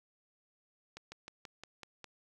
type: slowing click train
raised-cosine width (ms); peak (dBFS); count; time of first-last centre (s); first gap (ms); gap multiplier
0.2; -29; 7; 0.97-2.043; 150; 1.07
effects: 11-bit